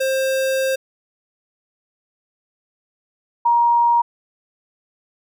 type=tone pair in turn; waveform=square / sine; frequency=530 / 944.4 Hz; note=C5 / A#5; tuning=+22 / +22 cents; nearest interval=minor seventh; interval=1000 cents; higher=second; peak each=-18 / -12 dBFS; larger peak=second; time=0-0.76 / 3.45-4.02 s; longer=first; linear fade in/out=10 ms; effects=none